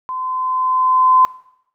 sine tone with level ramp, 1026 Hz, C6, 34 cents flat, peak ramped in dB -22 to -7 dBFS, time 0.09-1.25 s, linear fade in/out 0 ms, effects noise-tail reverb RT60 0.8 s tail -21 dB re dry

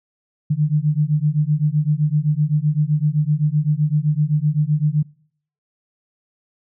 sine beating tone pair, 146.83 / 154.63 Hz, D3 / D#3, 0 / -10 cents, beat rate 7.8 Hz, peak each -18 dBFS, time 0.5-5.03 s, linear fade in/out 10 ms, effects noise-tail reverb RT60 0.6 s tail -25 dB re dry

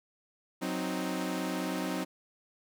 sawtooth chord, C diminished, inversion second, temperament equal, 185 / 261.6 / 311.1 Hz, Gb3 / C4 / Eb4, 0 / 0 / 0 cents, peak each -32 dBFS, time 0.61-2.05 s, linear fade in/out 20 ms, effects none

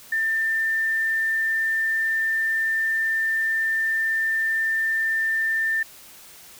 sine tone, 1791 Hz, A6, 30 cents sharp, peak -20 dBFS, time 0.12-5.83 s, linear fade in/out 5 ms, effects white hiss -46 dBFS RMS until 6.59 s

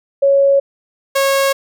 sine / sawtooth tone pair in turn, 554.4 / 547.4 Hz, C#5 / C#5, 0 / -22 cents, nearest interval unison, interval 22 cents, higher first, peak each -8 dBFS, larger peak neither, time 0.22-0.6 / 1.15-1.53 s, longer neither, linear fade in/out 10 ms, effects none

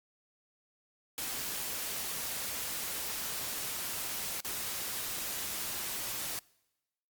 white noise with dropouts, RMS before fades -37 dBFS, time 1.18-6.39 s, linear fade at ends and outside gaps 1 ms, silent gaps 4.405-4.447 s, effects noise-tail reverb RT60 1.0 s tail -25 dB re dry + Opus 48 kbps

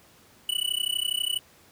square tone with amplitude modulation, 2960 Hz, F#7, in tune, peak -22 dBFS, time 0.49-1.39 s, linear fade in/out 2 ms, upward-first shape sine, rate 32.2 Hz, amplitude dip 100%, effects pink hiss -56 dBFS RMS until 1.71 s + high-pass 80 Hz 12 dB/octave

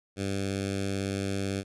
10% pulse tone with notch filter, 98 Hz, G2, in tune, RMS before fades -31 dBFS, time 0.16-1.64 s, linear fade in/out 50 ms, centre 1000 Hz, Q 0.79, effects resampled to 24000 Hz

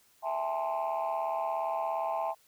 sine chord, A minor seventh, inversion second, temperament equal with one note detuned, 659.3 / 802.8 / 880 / 1046.5 Hz, E5 / G5 / A5 / C6, 0 / +41 / 0 / 0 cents, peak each -32 / -34 / -34 / -36 dBFS, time 0.22-2.35 s, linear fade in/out 50 ms, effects tanh soft clip ceiling -24 dBFS + white hiss -65 dBFS RMS until 2.47 s

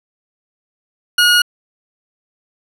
20% pulse tone, 1443 Hz, F#6, 44 cents flat, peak -4 dBFS, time 1.18-1.42 s, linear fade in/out 5 ms, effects low-pass 12000 Hz 12 dB/octave

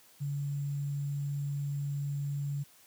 sine tone with sample-and-hold, 142.3 Hz, C#3, 46 cents sharp, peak -31 dBFS, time 0.2-2.64 s, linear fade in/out 20 ms, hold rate 7350 Hz, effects white hiss -60 dBFS RMS until 2.86 s + high-pass 60 Hz 12 dB/octave

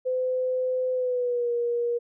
sine tone with pitch glide, 510 to 475.8 Hz, C5 to A#4, -44 to +35 cents, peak -23 dBFS, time 0.05-1.99 s, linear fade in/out 20 ms, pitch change -121 cents, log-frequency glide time 0.93-1.51 s, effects none

